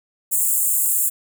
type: high-pass noise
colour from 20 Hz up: pink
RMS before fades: -19 dBFS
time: 0.31-1.1 s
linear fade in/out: 20 ms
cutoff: 7200 Hz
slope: 96 dB/octave
effects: none